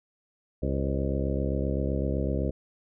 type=harmonic tone with a mistuned harmonic; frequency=67.8 Hz; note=C#2; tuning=38 cents flat; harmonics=1 / 2 / 3 / 4 / 5 / 6 / 7 / 8 / 9; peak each=-29 / -32 / -34 / -35 / -36 / -37 / -37 / -38 / -39 dBFS; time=0.62-2.51 s; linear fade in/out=10 ms; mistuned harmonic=7; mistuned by=+69 cents; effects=none